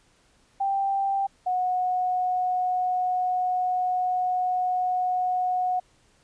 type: tone pair in turn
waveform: sine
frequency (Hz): 786 / 731.4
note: G5 / F#5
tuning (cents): +4 / -20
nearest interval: minor second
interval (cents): 124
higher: first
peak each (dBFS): -22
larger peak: neither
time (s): 0.6-1.27 / 1.46-5.8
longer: second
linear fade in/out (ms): 10
effects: pink hiss -62 dBFS RMS until 6.23 s + resampled to 22050 Hz